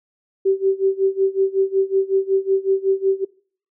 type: tone with tremolo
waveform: sine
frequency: 386.6 Hz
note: G4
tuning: 24 cents flat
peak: -12 dBFS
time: 0.45-3.25 s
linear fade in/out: 10 ms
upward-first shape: sine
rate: 5.4 Hz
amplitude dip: 90%
effects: noise-tail reverb RT60 0.5 s tail -24 dB re dry